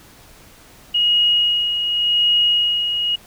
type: tone with tremolo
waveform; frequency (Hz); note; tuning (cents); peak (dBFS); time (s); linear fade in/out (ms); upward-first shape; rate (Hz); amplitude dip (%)
sine; 2885; F#7; -44; -12; 0.94-3.16; 10; sine; 0.88; 50
effects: pink hiss -46 dBFS RMS until 3.26 s